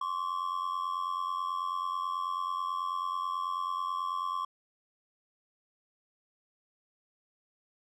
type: ring-modulated tone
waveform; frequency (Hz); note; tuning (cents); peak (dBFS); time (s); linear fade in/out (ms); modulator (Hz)
triangle; 1097; C#6; -18; -26; 0.01-4.45; 5; 44.6
effects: none